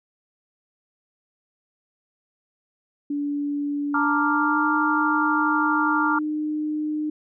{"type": "tone with pitch glide", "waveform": "sine", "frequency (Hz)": [288.5, 304.1], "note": ["D4", "D#4"], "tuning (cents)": [-31, -40], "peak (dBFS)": -23, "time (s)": [3.1, 7.1], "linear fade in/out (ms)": 5, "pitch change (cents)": 91, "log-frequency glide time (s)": [3.93, 4.7]}
{"type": "chord", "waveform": "sine", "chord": "Bb major seventh", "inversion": "third", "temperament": "equal", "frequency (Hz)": [880, 932.3, 1174.7, 1396.9], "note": ["A5", "Bb5", "D6", "F6"], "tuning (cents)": [0, 0, 0, 0], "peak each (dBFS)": [-28, -27, -25, -23], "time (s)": [3.94, 6.19], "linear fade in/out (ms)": 5}
{"effects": []}